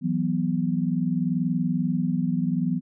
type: chord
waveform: sine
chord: E suspended second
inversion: none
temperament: just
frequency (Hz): 164.81 / 185.42 / 247.2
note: E3 / F#3 / B3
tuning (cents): 0 / +4 / +2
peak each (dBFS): -26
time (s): 0.01-2.81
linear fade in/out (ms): 50
effects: none